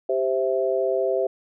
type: chord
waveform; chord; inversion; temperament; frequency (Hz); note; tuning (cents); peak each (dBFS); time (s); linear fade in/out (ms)
sine; C major; second; equal; 392 / 523.3 / 659.3; G4 / C5 / E5; 0 / 0 / 0; -24 / -24 / -25; 0.09-1.27; 5
effects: none